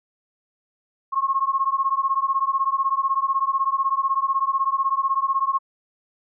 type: beating tone pair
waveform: sine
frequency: 1075 / 1091 Hz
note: C6 / C#6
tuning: +47 / -28 cents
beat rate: 16 Hz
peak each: -22 dBFS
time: 1.12-5.59 s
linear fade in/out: 20 ms
effects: none